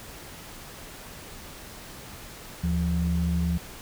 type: tone pair together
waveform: sine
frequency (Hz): 76.62 / 172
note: D#2 / F3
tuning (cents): -26 / -26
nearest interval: octave + major second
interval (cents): 1400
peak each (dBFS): -25 / -24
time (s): 2.63-3.58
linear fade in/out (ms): 10
effects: tanh soft clip ceiling -16 dBFS + pink hiss -43 dBFS RMS until 3.81 s